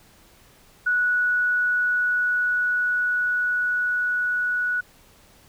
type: tone with level ramp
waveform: sine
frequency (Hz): 1470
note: F#6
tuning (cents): -12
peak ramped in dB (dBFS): -18 to -21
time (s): 0.86-4.81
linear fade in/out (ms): 10
effects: pink hiss -54 dBFS RMS until 5.48 s